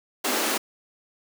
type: high-pass noise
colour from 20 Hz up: pink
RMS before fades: -25 dBFS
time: 0.24-0.58 s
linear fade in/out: 10 ms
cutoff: 220 Hz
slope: 96 dB/octave
effects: none